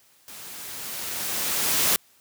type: noise with level ramp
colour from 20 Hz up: white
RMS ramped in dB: -42 to -20 dBFS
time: 0.28-1.96 s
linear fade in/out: 0 ms
effects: white hiss -59 dBFS RMS until 2.2 s + high-pass 80 Hz 12 dB/octave